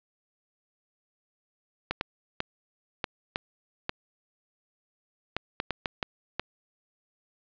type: clicks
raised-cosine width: 0.3 ms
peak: -12 dBFS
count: 12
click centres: 1.91 / 2.011 / 2.404 / 3.042 / 3.359 / 3.894 / 5.366 / 5.601 / 5.707 / 5.858 / 6.028 / 6.396 s
effects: resampled to 11025 Hz + 8-bit